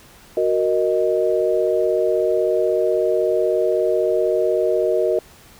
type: chord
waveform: sine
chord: D# minor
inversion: first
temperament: equal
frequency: 370 / 466.2 / 622.3 Hz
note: F#4 / A#4 / D#5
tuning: 0 / 0 / 0 cents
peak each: -20 dBFS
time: 0.37-5.19 s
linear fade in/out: 2 ms
effects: pink hiss -47 dBFS RMS until 5.59 s